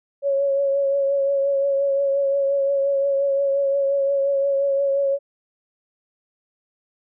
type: tone with vibrato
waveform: sine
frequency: 554.4 Hz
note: C#5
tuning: in tune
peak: -17 dBFS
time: 0.22-5.19 s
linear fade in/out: 50 ms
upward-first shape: triangle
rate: 5.7 Hz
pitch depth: 29 cents each way
effects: none